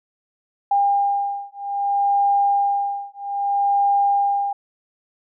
sine beating tone pair, 803 / 803.62 Hz, G5 / G5, +41 / +43 cents, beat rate 0.62 Hz, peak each -20 dBFS, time 0.71-4.53 s, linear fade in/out 5 ms, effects none

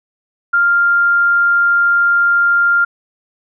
sine tone, 1396.9 Hz, F6, in tune, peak -9 dBFS, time 0.53-2.85 s, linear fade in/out 10 ms, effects none

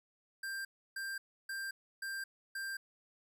square tone bursts, 1584 Hz, G6, 18 cents sharp, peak -39 dBFS, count 5, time 0.43-2.77 s, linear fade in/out 5 ms, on 220 ms, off 310 ms, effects none

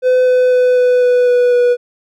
triangle tone with pitch steps, 507 / 503.8 / 500.6 / 497.4 / 494.3 / 491.1 / 488 Hz, B4 / B4 / B4 / B4 / B4 / B4 / B4, +45 / +34 / +23 / +12 / +1 / -10 / -21 cents, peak -6 dBFS, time 0.02-1.77 s, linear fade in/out 50 ms, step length 250 ms, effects none

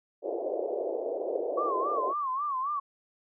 pink band-pass noise, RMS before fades -32 dBFS, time 0.22-2.14 s, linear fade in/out 50 ms, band 370 to 660 Hz, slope 48 dB/octave
sine tone with vibrato, 1106 Hz, C#6, 4 cents flat, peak -28 dBFS, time 1.57-2.8 s, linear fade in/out 10 ms, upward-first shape sine, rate 3.7 Hz, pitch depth 140 cents each way
effects none

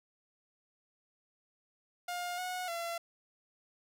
sawtooth tone with pitch steps, 709 / 730 / 679 Hz, F5 / F#5 / F5, +26 / -24 / -49 cents, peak -32 dBFS, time 2.08-2.98 s, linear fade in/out 5 ms, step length 300 ms, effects none

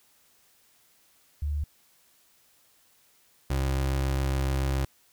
sine / 30% pulse tone pair in turn, 73.42 / 67.12 Hz, D2 / C2, 0 / +45 cents, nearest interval major second, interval 155 cents, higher first, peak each -26 / -22 dBFS, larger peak second, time 1.42-1.64 / 3.5-4.85 s, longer second, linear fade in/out 5 ms, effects white hiss -63 dBFS RMS until 5.12 s

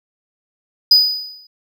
triangle tone with exponential decay, 4967 Hz, D#8, 4 cents flat, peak -3 dBFS, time 0.91-1.47 s, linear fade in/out 5 ms, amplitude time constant 120 ms, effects none

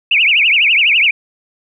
sine tone with vibrato, 2526 Hz, D#7, 26 cents sharp, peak -8 dBFS, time 0.11-1.11 s, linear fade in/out 5 ms, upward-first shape triangle, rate 12 Hz, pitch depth 290 cents each way, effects none

